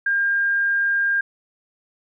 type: tone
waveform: sine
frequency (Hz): 1606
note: G6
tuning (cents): +41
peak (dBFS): -17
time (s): 0.06-1.21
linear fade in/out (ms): 5
effects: none